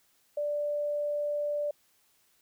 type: tone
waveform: sine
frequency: 587.3 Hz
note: D5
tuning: in tune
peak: -28 dBFS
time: 0.37-1.71 s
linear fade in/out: 5 ms
effects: white hiss -68 dBFS RMS until 2.41 s